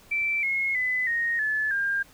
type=tone with pitch steps; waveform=sine; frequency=2334 / 2165 / 2009 / 1863.2 / 1728.4 / 1603.4 Hz; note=D7 / C#7 / B6 / A#6 / A6 / G6; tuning=-11 / -41 / +29 / -1 / -31 / +39 cents; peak=-23 dBFS; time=0.11-2.03 s; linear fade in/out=10 ms; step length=320 ms; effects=pink hiss -54 dBFS RMS until 2.13 s